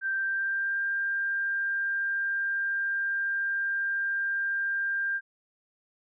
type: tone with pitch glide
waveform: sine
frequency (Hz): 1568 to 1593.6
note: G6 to G6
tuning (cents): 0 to +28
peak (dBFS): -26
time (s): 0.01-5.21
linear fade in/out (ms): 50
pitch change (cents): +28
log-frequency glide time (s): 0.12-0.81
effects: none